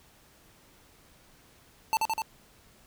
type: tone with echo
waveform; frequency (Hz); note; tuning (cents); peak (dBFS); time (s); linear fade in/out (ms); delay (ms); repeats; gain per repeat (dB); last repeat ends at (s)
square; 886; A5; +12; -23; 1.93-1.97; 0; 83; 3; -2; 2.219
effects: pink hiss -59 dBFS RMS until 2.86 s